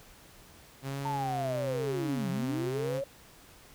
sawtooth tone with vibrato, 134.4 Hz, C3, 47 cents sharp, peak -30 dBFS, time 0.82-3.02 s, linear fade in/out 50 ms, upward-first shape sine, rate 1 Hz, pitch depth 64 cents each way
sine linear two-way sweep, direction down then up, 908 to 171.3 to 564 Hz, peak -31 dBFS, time 1.05-3.04 s, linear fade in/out 5 ms, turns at 2.3 s
effects pink hiss -55 dBFS RMS until 3.74 s

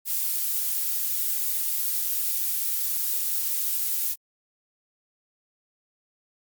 violet noise, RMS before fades -26 dBFS, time 0.05-4.16 s, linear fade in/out 50 ms, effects Opus 48 kbps

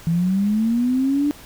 sine linear sweep, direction up, 162.5 to 295.1 Hz, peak -16 dBFS, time 0.07-1.31 s, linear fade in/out 0 ms, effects pink hiss -43 dBFS RMS until 1.45 s

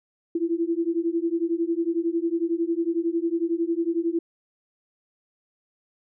sine beating tone pair, 330 / 341 Hz, E4 / F4, +2 / -41 cents, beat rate 11 Hz, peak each -25 dBFS, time 0.35-4.19 s, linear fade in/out 5 ms, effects none

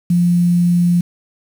sine tone with quantisation, 174.61 Hz, F3, in tune, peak -10 dBFS, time 0.1-1.01 s, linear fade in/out 5 ms, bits 6, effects none

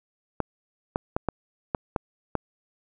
clicks, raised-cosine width 1 ms, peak -10 dBFS, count 7, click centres 0.403 / 0.959 / 1.165 / 1.287 / 1.748 / 1.962 / 2.353 s, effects none

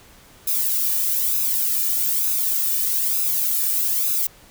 violet noise with flanger, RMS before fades -21 dBFS, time 0.47-4.27 s, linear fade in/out 5 ms, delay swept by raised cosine 0.78 to 1.71 ms, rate 1.1 Hz, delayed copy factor +0.75, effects pink hiss -49 dBFS RMS until 4.5 s

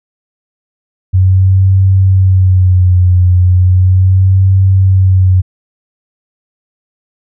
sine tone with vibrato, 92.8 Hz, F#2, 6 cents sharp, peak -4 dBFS, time 1.13-5.42 s, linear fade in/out 20 ms, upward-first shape sine, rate 0.36 Hz, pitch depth 51 cents each way, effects none

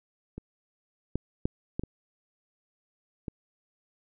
clicks, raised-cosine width 3 ms, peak -25 / -15 / -13 / -17 / -22 / -21 dBFS, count 6, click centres 0.38 / 1.156 / 1.455 / 1.795 / 1.836 / 3.282 s, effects none

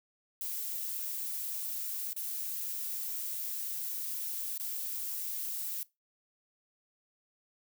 violet noise with dropouts, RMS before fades -37 dBFS, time 0.41-5.83 s, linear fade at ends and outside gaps 1 ms, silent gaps 2.131-2.164 / 4.578-4.598 s, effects noise-tail reverb RT60 0.2 s tail -20 dB re dry

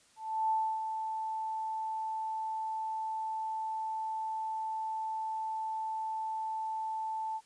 sine tone with ADSR envelope, 880 Hz, A5, in tune, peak -26 dBFS, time 0.16-7.41 s, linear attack 340 ms, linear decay 290 ms, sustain -7 dB, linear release 49 ms, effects white hiss -64 dBFS RMS until 7.45 s + resampled to 22050 Hz

